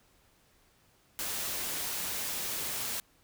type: noise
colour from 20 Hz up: white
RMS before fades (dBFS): -35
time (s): 1.19-3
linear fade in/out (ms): 0
effects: pink hiss -66 dBFS RMS until 3.23 s